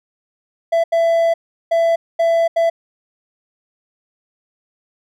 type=tone bursts at uneven times; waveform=triangle; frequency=667 Hz; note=E5; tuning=20 cents sharp; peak=-10 dBFS; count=5; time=0.72-0.84 / 0.92-1.34 / 1.71-1.96 / 2.19-2.48 / 2.56-2.7 s; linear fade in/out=10 ms; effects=none